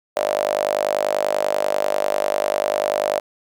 sawtooth tone with high-pass filter, 50.2 Hz, G1, 42 cents sharp, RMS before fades -21 dBFS, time 0.16-3.2 s, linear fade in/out 10 ms, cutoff 600 Hz, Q 8.5, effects none

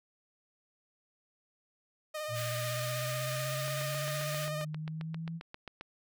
sawtooth tone with vibrato, 612 Hz, D#5, 29 cents flat, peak -32 dBFS, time 2.14-4.65 s, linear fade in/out 10 ms, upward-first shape sine, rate 16 Hz, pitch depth 29 cents each way
sine exponential sweep, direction up, 116.3 to 166.8 Hz, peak -36 dBFS, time 2.28-5.41 s, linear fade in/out 50 ms
pink high-pass noise, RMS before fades -42 dBFS, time 2.33-4.5 s, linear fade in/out 50 ms, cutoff 1400 Hz, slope 48 dB/octave
click train, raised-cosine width 0.3 ms, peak -27 dBFS, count 17, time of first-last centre 3.68-5.81 s, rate 7.51 Hz
effects none

